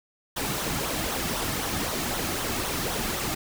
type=noise with flanger; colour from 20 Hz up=pink; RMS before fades=-29 dBFS; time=0.36-3.35 s; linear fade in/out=10 ms; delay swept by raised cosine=0.4 to 2.1 ms; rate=3.9 Hz; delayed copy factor=-0.5; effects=none